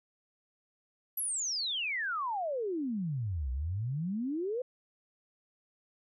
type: exponential two-way sweep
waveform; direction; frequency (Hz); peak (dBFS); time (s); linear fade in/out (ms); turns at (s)
sine; down then up; 11980 to 61 to 521; -31; 1.17-4.62; 5; 3.51
effects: none